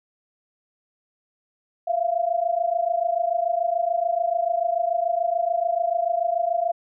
sine tone pair together, 671.6 / 698.5 Hz, E5 / F5, +32 / 0 cents, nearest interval minor second, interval 68 cents, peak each -23 dBFS, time 1.87-6.72 s, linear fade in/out 10 ms, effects none

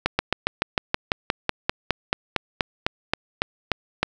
slowing click train, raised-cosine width 0.3 ms, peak -3 dBFS, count 20, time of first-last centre 0.06-4.03 s, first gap 130 ms, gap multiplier 1.05, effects none

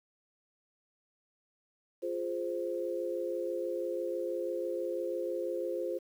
sine chord, F minor, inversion none, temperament equal, 349.2 / 415.3 / 523.3 Hz, F4 / Ab4 / C5, 0 / 0 / 0 cents, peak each -36 / -39 / -35 dBFS, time 2.02-5.99 s, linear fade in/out 20 ms, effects 10-bit

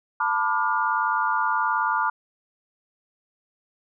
sine chord, B half-diminished seventh, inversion third, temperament just, 889 / 987.8 / 1185.3 / 1422.4 Hz, A5 / B5 / D6 / F6, +18 / 0 / +16 / +31 cents, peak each -26 dBFS, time 0.2-2.1 s, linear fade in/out 5 ms, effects none

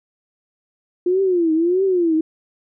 sine tone with vibrato, 350 Hz, F4, 4 cents sharp, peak -14 dBFS, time 1.06-2.21 s, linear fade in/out 5 ms, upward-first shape triangle, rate 1.6 Hz, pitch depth 200 cents each way, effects none

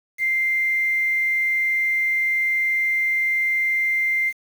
sine tone with quantisation, 2093 Hz, C7, in tune, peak -18 dBFS, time 0.18-4.33 s, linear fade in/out 50 ms, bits 7, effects none

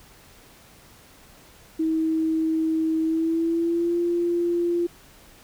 sine tone with pitch glide, 320.1 to 345.1 Hz, D#4 to F4, +49 to -21 cents, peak -20 dBFS, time 1.79-4.87 s, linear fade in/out 10 ms, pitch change +130 cents, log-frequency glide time 3.02-3.98 s, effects pink hiss -51 dBFS RMS until 5.43 s

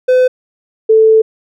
triangle / sine tone pair in turn, 508 / 440.7 Hz, B4 / A4, +49 / +3 cents, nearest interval major second, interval 246 cents, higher first, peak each -4 dBFS, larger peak neither, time 0.08-0.28 / 0.89-1.22 s, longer second, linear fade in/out 10 ms, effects none

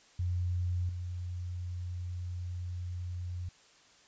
sine tone with level steps, 89 Hz, F2, 33 cents sharp, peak -29 / -35 dBFS, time 0.19-3.49 s, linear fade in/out 5 ms, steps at 0.89 s, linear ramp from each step 2 ms, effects white hiss -61 dBFS RMS until 4.07 s + resampled to 16000 Hz

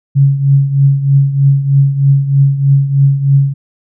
sine tone with tremolo, 138.59 Hz, C#3, in tune, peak -3 dBFS, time 0.15-3.54 s, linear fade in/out 20 ms, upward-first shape triangle, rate 3.2 Hz, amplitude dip 75%, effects none

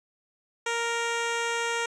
10% pulse tone, 466.2 Hz, A#4, in tune, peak -18 dBFS, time 0.66-1.86 s, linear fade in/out 5 ms, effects resampled to 22050 Hz

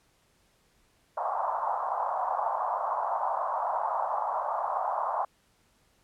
white band-pass noise, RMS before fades -30 dBFS, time 1.17-5.25 s, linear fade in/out 2 ms, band 640 to 1100 Hz, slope 48 dB/octave, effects pink hiss -67 dBFS RMS until 6.03 s + low-pass 12000 Hz 12 dB/octave

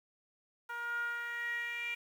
10% pulse tone with band-pass filter sweep, 473.5 Hz, A#4, 27 cents sharp, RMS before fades -38 dBFS, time 0.69-1.95 s, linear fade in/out 10 ms, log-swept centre 1200 to 2400 Hz, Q 7, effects 10-bit

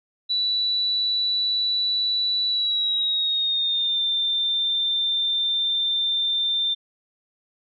sine tone with pitch glide, 3951 to 3581 Hz, B7 to A7, 0 to +30 cents, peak -20 dBFS, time 0.29-6.75 s, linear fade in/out 20 ms, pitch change -170 cents, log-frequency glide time 2.48-4.02 s, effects none

